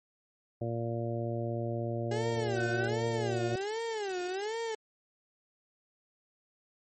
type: harmonic tone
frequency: 116.54 Hz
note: A#2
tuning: in tune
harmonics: 1 / 2 / 3 / 4 / 5 / 6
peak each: -34 / -40 / -38 / -42 / -38 / -44 dBFS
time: 0.61-3.56 s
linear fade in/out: 5 ms
type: tone with vibrato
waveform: 35% pulse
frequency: 406 Hz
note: G#4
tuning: 39 cents flat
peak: -31 dBFS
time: 2.11-4.75 s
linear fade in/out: 5 ms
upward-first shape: sine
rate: 1.3 Hz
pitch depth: 220 cents each way
type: tone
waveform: sine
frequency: 1511 Hz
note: F#6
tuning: 36 cents sharp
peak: -34 dBFS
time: 2.56-2.88 s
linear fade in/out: 10 ms
effects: MP3 32 kbps